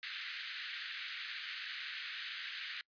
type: band-pass noise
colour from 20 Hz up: pink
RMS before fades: -44 dBFS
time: 0.03-2.81 s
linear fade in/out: 0 ms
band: 1500 to 4500 Hz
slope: 48 dB/octave
effects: noise-tail reverb RT60 0.1 s tail -26 dB re dry + resampled to 11025 Hz